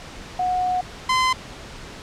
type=tone pair in turn; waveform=sine / sawtooth; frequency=731 / 1029.3 Hz; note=F#5 / C6; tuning=-21 / -29 cents; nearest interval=tritone; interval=592 cents; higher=second; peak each=-19 / -13 dBFS; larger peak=second; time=0.39-0.81 / 1.09-1.33 s; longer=first; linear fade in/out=5 ms; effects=pink hiss -38 dBFS RMS until 2.02 s + low-pass 6000 Hz 12 dB/octave